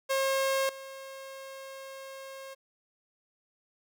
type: tone with level steps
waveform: sawtooth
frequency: 538 Hz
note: C5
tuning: 48 cents sharp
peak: -22 / -38 dBFS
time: 0.09-2.55 s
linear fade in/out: 20 ms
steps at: 0.69 s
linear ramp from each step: 2 ms
effects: none